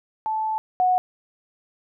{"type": "tone pair in turn", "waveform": "sine", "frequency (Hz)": [873, 734.1], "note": ["A5", "F#5"], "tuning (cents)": [-14, -14], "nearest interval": "minor third", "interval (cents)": 300, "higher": "first", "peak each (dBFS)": [-22, -16], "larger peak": "second", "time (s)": [[0.26, 0.58], [0.8, 0.98]], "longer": "first", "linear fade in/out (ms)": 0, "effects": []}